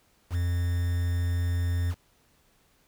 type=tone with quantisation; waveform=triangle; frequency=87.31 Hz; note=F2; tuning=in tune; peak=-22 dBFS; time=0.3-1.95 s; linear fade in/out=50 ms; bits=7; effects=pink hiss -65 dBFS RMS until 2.87 s